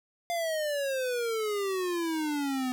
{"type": "exponential sweep", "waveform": "square", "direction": "down", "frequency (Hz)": [698.5, 250.3], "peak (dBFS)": -29, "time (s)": [0.3, 2.72], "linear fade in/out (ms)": 0, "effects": []}